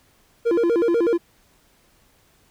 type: tone with vibrato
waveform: triangle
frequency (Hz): 400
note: G4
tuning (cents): +35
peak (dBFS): -14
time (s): 0.45-1.18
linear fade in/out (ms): 20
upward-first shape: square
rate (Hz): 8.1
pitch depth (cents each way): 270
effects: pink hiss -59 dBFS RMS until 2.5 s